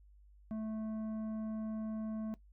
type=tone with tanh clipping; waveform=sine; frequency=218.5 Hz; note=A3; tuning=12 cents flat; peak=-38 dBFS; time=0.51-2.34 s; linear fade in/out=0 ms; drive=9 dB; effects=noise-tail reverb RT60 0.1 s tail -18 dB re dry + added 50 Hz sine -58 dBFS peak until 2.52 s